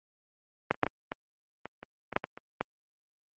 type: clicks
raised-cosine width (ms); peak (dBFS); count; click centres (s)
0.5; -7 / -28 / -6 / -13 / -16 / -22 / -25 / -20 / -8 / -18 / -26 / -12; 12; 0.71 / 0.744 / 0.833 / 0.866 / 1.119 / 1.656 / 1.83 / 2.127 / 2.164 / 2.241 / 2.375 / 2.61
effects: high-pass 150 Hz 12 dB/octave + Opus 24 kbps